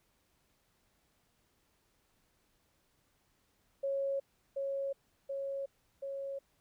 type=tone with echo; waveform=sine; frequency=550 Hz; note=C#5; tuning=14 cents flat; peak=-31 dBFS; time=3.83-4.2 s; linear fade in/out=10 ms; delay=730 ms; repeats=3; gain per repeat=-2 dB; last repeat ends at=6.39 s; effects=pink hiss -74 dBFS RMS until 6.6 s